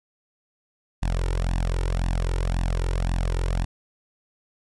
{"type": "tone with flanger", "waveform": "sawtooth", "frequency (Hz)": 43.65, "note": "F1", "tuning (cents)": 0, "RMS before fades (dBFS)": -24, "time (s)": [1.02, 3.65], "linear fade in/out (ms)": 10, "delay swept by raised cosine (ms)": [1.1, 2.2], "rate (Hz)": 1.9, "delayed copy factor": 0.95, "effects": ["resampled to 24000 Hz", "10-bit"]}